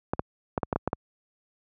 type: clicks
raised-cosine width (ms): 1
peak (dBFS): -11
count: 8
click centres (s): 0.135 / 0.194 / 0.578 / 0.632 / 0.728 / 0.76 / 0.876 / 0.931
effects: high-pass 60 Hz 12 dB/octave